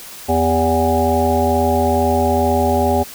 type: harmonic tone with a mistuned harmonic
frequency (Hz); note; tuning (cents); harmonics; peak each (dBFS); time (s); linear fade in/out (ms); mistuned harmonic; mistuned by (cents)
82.3; E2; -2; 1 / 3 / 5 / 7 / 9 / 10; -20 / -20 / -20 / -20 / -20 / -20; 0.28-3.04; 20; 5; -49
effects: white hiss -35 dBFS RMS until 3.14 s